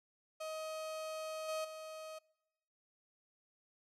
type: tone with level steps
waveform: 35% pulse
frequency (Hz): 630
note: D#5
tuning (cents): +21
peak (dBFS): -39 / -35 / -44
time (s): 0.4-2.19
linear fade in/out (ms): 10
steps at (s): 1.48 / 1.64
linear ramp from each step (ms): 10
effects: noise-tail reverb RT60 1.0 s tail -24 dB re dry + low-pass 11000 Hz 12 dB/octave